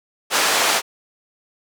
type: band-pass noise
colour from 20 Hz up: pink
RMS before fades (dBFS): -18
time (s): 0.3-0.82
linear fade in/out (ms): 50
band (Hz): 630 to 9400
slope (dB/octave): 12
effects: none